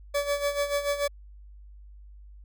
40% pulse tone with tremolo, 573 Hz, D5, 43 cents flat, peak -22 dBFS, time 0.14-1.08 s, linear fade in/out 10 ms, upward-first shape sine, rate 6.9 Hz, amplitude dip 70%, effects added 50 Hz sine -45 dBFS peak until 2.44 s

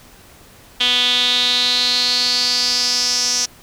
sawtooth tone with band-pass filter sweep, 246.9 Hz, B3, in tune, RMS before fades -17 dBFS, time 0.8-3.46 s, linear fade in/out 10 ms, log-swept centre 3300 to 5700 Hz, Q 6.8, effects pink hiss -45 dBFS RMS until 3.62 s

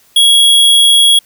square tone, 3322 Hz, G#7, in tune, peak -5 dBFS, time 0.16-1.19 s, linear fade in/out 5 ms, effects white hiss -49 dBFS RMS until 1.25 s

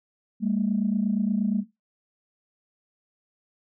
sine tone pair together, 200 / 228.5 Hz, G3 / A#3, +35 / -34 cents, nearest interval major second, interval 231 cents, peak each -24 dBFS, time 0.4-1.64 s, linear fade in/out 50 ms, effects noise-tail reverb RT60 0.2 s tail -17 dB re dry + tanh soft clip ceiling -14 dBFS

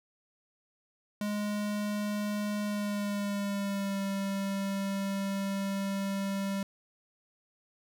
square tone with pitch glide, 207.7 to 196.5 Hz, G#3 to G3, 0 to +4 cents, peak -31 dBFS, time 1.21-6.63 s, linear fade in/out 2 ms, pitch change -96 cents, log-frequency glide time 2.63-4.01 s, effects none

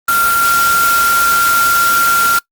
sine tone in noise, 1382 Hz, F6, 19 cents flat, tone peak -9 dBFS, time 0.08-2.39 s, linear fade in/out 5 ms, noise white, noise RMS -18 dBFS, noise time 0.08-2.39 s, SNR +6 dB, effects noise-tail reverb RT60 0.1 s tail -23 dB re dry + Opus 32 kbps

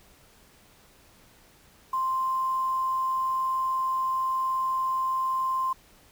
sine tone with quantisation, 1046.5 Hz, C6, in tune, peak -24 dBFS, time 1.93-5.73 s, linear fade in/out 5 ms, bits 8, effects pink hiss -57 dBFS RMS until 6.11 s

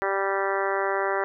harmonic tone, 195.6 Hz, G3, 4 cents flat, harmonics 2 / 3 / 4 / 5 / 6 / 7 / 8 / 9 / 10, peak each -28 / -30 / -31 / -32 / -33 / -33 / -34 / -35 / -35 dBFS, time 0.02-1.24 s, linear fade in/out 0 ms, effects none

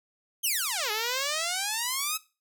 5% pulse exponential two-way sweep, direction down then up, 3263 to 415.3 to 1306 Hz, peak -16 dBFS, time 0.43-2.18 s, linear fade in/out 20 ms, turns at 0.91 s, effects noise-tail reverb RT60 0.3 s tail -19 dB re dry

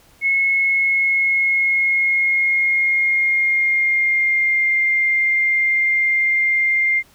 sine tone with pitch glide, 2183 to 2106 Hz, C#7 to C7, -27 to +11 cents, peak -14 dBFS, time 0.21-7.03 s, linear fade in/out 50 ms, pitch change -62 cents, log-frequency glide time 0.51-4.79 s, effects pink hiss -52 dBFS RMS until 7.14 s

